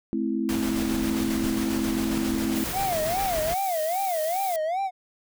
sine chord, A minor, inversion none, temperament equal with one note detuned, 216 / 261.6 / 329.6 Hz, A3 / C4 / E4, -32 / 0 / 0 cents, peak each -28 dBFS, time 0.13-2.64 s, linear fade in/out 0 ms
pink noise with tremolo, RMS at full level -32 dBFS, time 0.49-3.54 s, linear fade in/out 0 ms, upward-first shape square, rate 7.4 Hz, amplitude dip 25%
blue noise, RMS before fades -35 dBFS, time 2.56-4.56 s, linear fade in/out 0 ms
triangle tone with vibrato, 698.5 Hz, F5, in tune, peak -22 dBFS, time 2.72-4.91 s, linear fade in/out 50 ms, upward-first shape sine, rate 2.5 Hz, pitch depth 210 cents each way
effects none

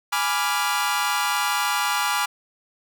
sawtooth chord, G# diminished seventh, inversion none, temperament equal, 830.6 / 987.8 / 1174.7 / 1396.9 Hz, G#5 / B5 / D6 / F6, 0 / 0 / 0 / 0 cents, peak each -23 dBFS, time 0.12-2.26 s, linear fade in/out 10 ms, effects none

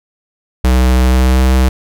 square tone with pitch glide, 63.3 to 64.52 Hz, B1 to C2, +43 to -24 cents, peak -8 dBFS, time 0.64-1.69 s, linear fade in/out 5 ms, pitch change +33 cents, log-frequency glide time 1.04-1.37 s, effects none

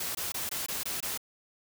white noise bursts, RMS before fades -34 dBFS, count 7, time 0-1.176 s, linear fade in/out 5 ms, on 150 ms, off 21 ms, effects none

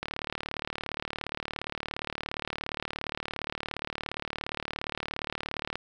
click train, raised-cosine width 0.3 ms, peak -16 dBFS, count 214, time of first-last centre 0.03-5.756 s, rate 37.2 Hz, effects none

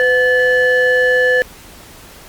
triangle ring-modulated tone, 616 Hz, D#5, 17 cents flat, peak -5 dBFS, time 0-1.42 s, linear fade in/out 0 ms, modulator 1120 Hz, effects pink hiss -39 dBFS RMS until 2.28 s + Opus 48 kbps

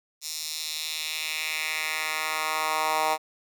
10% pulse tone with high-pass filter sweep, 156.4 Hz, D#3, 9 cents sharp, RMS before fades -29 dBFS, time 0.21-3.18 s, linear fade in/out 50 ms, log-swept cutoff 5500 to 810 Hz, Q 1.8, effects none

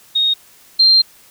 sine tone pair in turn, 3729 / 4172 Hz, A#7 / C8, 0 / -6 cents, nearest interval major second, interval 194 cents, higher second, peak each -12 / -7 dBFS, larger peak second, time 0.15-0.34 / 0.79-1.02 s, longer second, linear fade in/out 10 ms, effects white hiss -47 dBFS RMS until 1.3 s

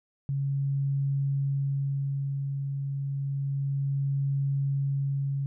sine tone with tremolo, 138.59 Hz, C#3, in tune, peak -24 dBFS, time 0.29-5.46 s, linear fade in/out 0 ms, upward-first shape sine, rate 0.3 Hz, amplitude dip 40%, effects none

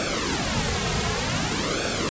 pink noise with flanger, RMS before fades -25 dBFS, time 0-2.09 s, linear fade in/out 0 ms, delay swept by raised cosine 1 to 3.5 ms, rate 0.54 Hz, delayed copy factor -0.75, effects resampled to 16000 Hz

